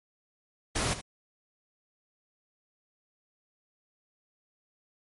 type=noise with echo; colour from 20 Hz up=pink; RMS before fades=-29 dBFS; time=0.75-0.94 s; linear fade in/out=10 ms; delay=74 ms; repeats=1; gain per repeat=-12 dB; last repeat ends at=1.014 s; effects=MP3 48 kbps